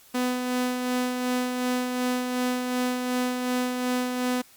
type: tone with tremolo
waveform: sawtooth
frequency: 250 Hz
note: B3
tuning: 21 cents sharp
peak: -19 dBFS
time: 0.14-4.42 s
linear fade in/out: 10 ms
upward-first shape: sine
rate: 2.7 Hz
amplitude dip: 40%
effects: white hiss -54 dBFS RMS until 4.56 s + Opus 48 kbps